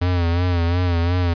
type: tone with vibrato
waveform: square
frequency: 87.2 Hz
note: F2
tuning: 2 cents flat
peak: -17 dBFS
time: 0.01-1.34 s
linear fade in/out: 10 ms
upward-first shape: sine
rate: 2.8 Hz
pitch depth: 63 cents each way
effects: resampled to 11025 Hz + 9-bit